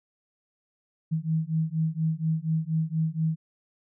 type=beating tone pair; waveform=sine; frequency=157.9 / 162.1 Hz; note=D#3 / E3; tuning=+26 / -29 cents; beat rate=4.2 Hz; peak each=-27 dBFS; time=1.11-3.36 s; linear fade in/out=20 ms; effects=none